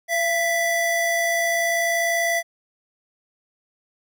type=tone pair together; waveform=square; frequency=678.6 / 1975.5 Hz; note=F5 / B6; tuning=-50 / 0 cents; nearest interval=octave + tritone; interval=1850 cents; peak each=-23 dBFS; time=0.08-2.43 s; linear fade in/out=50 ms; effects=none